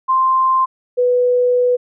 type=tone pair in turn; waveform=sine; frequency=1046.5 / 493.9 Hz; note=C6 / B4; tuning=0 / 0 cents; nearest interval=octave + minor second; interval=1300 cents; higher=first; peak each=-11 dBFS; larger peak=neither; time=0.08-0.66 / 0.97-1.77 s; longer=second; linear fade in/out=20 ms; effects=none